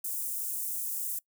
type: high-pass noise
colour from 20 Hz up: white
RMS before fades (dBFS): -34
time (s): 0.04-1.19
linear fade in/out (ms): 5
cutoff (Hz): 8100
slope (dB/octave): 24
effects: noise-tail reverb RT60 0.1 s tail -23 dB re dry